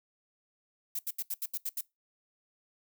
violet noise bursts, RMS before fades -34 dBFS, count 8, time 0.95-1.81 s, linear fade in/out 5 ms, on 41 ms, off 76 ms, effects noise-tail reverb RT60 0.2 s tail -22 dB re dry

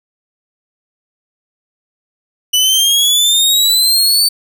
sawtooth exponential sweep, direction up, 2960 to 4570 Hz, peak -6 dBFS, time 2.53-4.29 s, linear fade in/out 10 ms, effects none

